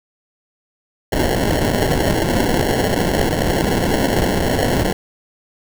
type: noise with sample-and-hold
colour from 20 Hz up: white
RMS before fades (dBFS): -17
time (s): 1.12-4.93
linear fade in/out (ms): 10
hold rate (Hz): 1225
effects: none